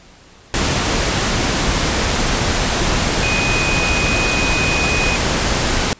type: tone in noise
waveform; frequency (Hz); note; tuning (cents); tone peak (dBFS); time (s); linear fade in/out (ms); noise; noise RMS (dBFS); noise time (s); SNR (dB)
sine; 2496; D#7; +5; -19; 3.23-5.16; 0; pink; -17; 0.54-5.93; -5
effects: pink hiss -45 dBFS RMS until 5.99 s + resampled to 16000 Hz